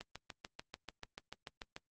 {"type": "click train", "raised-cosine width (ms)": 0.2, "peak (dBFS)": -26, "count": 13, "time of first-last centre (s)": [0.01, 1.764], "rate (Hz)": 6.84, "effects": ["Opus 32 kbps"]}